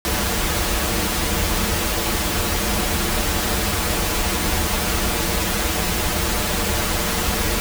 pink noise with comb filter, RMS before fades -21 dBFS, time 0.05-7.6 s, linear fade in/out 0 ms, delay 7.5 ms, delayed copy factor -0.9, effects none

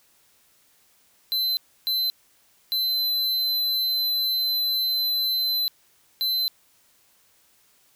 square tone bursts at uneven times, 4051 Hz, B7, 43 cents sharp, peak -22 dBFS, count 4, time 1.32-1.57 / 1.87-2.1 / 2.72-5.68 / 6.21-6.48 s, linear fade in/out 0 ms, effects white hiss -61 dBFS RMS until 7.95 s

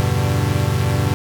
40% pulse chord, E minor seventh, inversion none, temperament equal with one note detuned, 82.41 / 98.4 / 123.47 / 146.83 Hz, E2 / G2 / B2 / D3, 0 / +7 / 0 / 0 cents, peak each -25 / -19 / -19 / -22 dBFS, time 0-1.14 s, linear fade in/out 0 ms, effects none

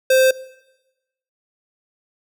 square tone, 522 Hz, C5, 4 cents flat, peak -12 dBFS, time 0.1-0.31 s, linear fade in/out 5 ms, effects noise-tail reverb RT60 1.0 s tail -20 dB re dry

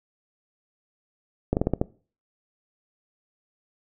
slowing click train, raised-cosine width 2 ms, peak -8 dBFS, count 6, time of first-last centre 1.53-1.815 s, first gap 39 ms, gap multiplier 1.19, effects noise-tail reverb RT60 0.4 s tail -21 dB re dry

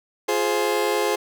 30% pulse chord, F minor, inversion none, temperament just, 349.2 / 419.1 / 523.8 Hz, F4 / Ab4 / C5, 0 / +16 / +2 cents, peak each -24 / -20 / -23 dBFS, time 0.28-1.16 s, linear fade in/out 10 ms, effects none

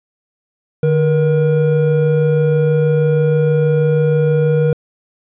triangle tone pair together, 150.28 / 477.1 Hz, D3 / A#4, +40 / +40 cents, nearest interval octave + minor sixth, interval 2000 cents, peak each -11 / -12 dBFS, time 0.83-4.73 s, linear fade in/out 2 ms, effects resampled to 8000 Hz

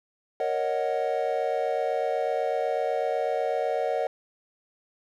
triangle chord, D# minor seventh, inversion second, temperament equal, 466.2 / 554.4 / 622.3 / 740 Hz, A#4 / C#5 / D#5 / F#5, 0 / 0 / 0 / 0 cents, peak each -28 dBFS, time 0.4-4.07 s, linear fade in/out 2 ms, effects none

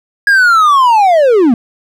triangle linear sweep, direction down, 1661.2 to 218.5 Hz, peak -3 dBFS, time 0.27-1.54 s, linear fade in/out 2 ms, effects none

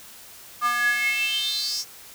square tone with high-pass filter sweep, 240.2 Hz, B3, 48 cents flat, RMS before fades -24 dBFS, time 0.61-1.85 s, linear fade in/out 50 ms, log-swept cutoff 1200 to 5800 Hz, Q 8.8, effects white hiss -45 dBFS RMS until 2.14 s

